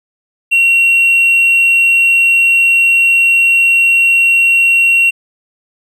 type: tone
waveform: triangle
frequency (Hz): 2738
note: F7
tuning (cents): -35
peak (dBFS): -4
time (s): 0.51-5.11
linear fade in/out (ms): 20
effects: tanh soft clip ceiling -1 dBFS